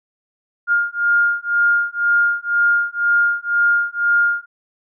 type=beating tone pair; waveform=sine; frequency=1411 / 1413 Hz; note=F6 / F6; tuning=+17 / +20 cents; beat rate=2 Hz; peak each=-17 / -17 dBFS; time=0.67-4.46 s; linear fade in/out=50 ms; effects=none